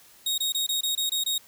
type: tone bursts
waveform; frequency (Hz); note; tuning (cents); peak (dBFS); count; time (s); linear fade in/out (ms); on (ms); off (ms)
sawtooth; 3756; A#7; +12; -21; 8; 0.26-1.381; 5; 120; 23
effects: white hiss -54 dBFS RMS until 1.47 s